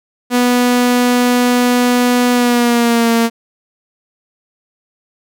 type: tone with pitch glide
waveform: sawtooth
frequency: 245.7 to 230.6 Hz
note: B3 to A#3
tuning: -9 to -19 cents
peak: -6 dBFS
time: 0.3-3.3 s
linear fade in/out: 50 ms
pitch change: -110 cents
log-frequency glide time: 2.32-3.1 s
effects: none